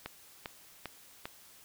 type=click train; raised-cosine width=0.3 ms; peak=-22 dBFS; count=4; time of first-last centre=0.06-1.255 s; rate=2.51 Hz; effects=white hiss -57 dBFS RMS until 1.64 s